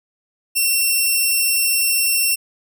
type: tone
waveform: 5% pulse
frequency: 2712 Hz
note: E7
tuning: 49 cents sharp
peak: -6 dBFS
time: 0.55-2.36 s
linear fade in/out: 20 ms
effects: none